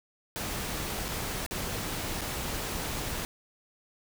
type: noise with dropouts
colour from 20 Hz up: pink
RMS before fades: -34 dBFS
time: 0.36-3.25 s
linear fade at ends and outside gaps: 0 ms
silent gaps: 1.083-1.087 / 1.463-1.51 / 2.21-2.216 s
effects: none

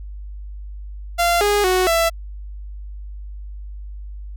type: tone with pitch steps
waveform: sawtooth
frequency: 690 / 411.5 / 369.2 / 666 Hz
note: F5 / G#4 / F#4 / E5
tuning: -21 / -16 / -4 / +18 cents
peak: -11 dBFS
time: 1.18-2.1 s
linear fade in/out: 20 ms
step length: 230 ms
effects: added 50 Hz sine -30 dBFS peak until 4.36 s

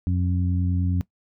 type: harmonic tone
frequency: 89.6 Hz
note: F2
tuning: 45 cents sharp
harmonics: 1 / 2 / 3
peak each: -21 / -27 / -31 dBFS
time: 0.07-1.01 s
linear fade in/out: 0 ms
effects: noise-tail reverb RT60 0.1 s tail -19 dB re dry

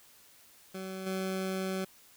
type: tone with level steps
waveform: 20% pulse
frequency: 189.2 Hz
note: F#3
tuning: 39 cents sharp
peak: -33 / -27 dBFS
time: 0.74-1.85 s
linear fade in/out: 10 ms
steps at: 1.06 s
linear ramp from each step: 10 ms
effects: white hiss -59 dBFS RMS until 2.16 s

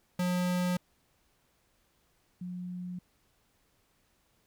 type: tone pair in turn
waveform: square / sine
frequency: 179.5 / 179.5 Hz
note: F3 / F3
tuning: +48 / +48 cents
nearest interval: unison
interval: 0 cents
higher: neither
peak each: -28 / -36 dBFS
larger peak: first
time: 0.19-0.77 / 2.41-2.99 s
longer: neither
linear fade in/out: 5 ms
effects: pink hiss -71 dBFS RMS until 4.46 s

